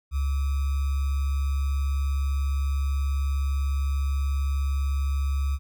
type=tone with sample-and-hold; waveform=sine; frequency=69.2 Hz; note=C#2; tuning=2 cents flat; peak=-22 dBFS; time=0.11-5.59 s; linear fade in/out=50 ms; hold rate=1225 Hz; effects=none